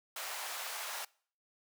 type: high-pass noise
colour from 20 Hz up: pink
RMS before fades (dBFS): -41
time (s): 0.16-1.05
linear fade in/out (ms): 5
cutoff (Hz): 670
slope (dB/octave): 24
effects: noise-tail reverb RT60 0.5 s tail -24 dB re dry